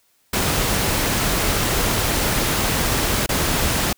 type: noise with dropouts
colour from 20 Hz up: pink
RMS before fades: -20 dBFS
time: 0.33-3.93 s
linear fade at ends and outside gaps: 5 ms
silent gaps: 3.263-3.29 s
effects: white hiss -62 dBFS RMS until 3.97 s